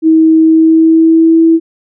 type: tone with pitch glide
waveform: sine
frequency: 320 to 327.5 Hz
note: D#4 to E4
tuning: +49 to -11 cents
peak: -3 dBFS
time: 0.02-1.6 s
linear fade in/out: 50 ms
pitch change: +40 cents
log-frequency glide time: 0.4-1.43 s
effects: none